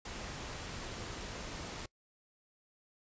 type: noise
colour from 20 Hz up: pink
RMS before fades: -43 dBFS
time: 0.05-1.86 s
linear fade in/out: 5 ms
effects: noise-tail reverb RT60 0.1 s tail -23 dB re dry + resampled to 16000 Hz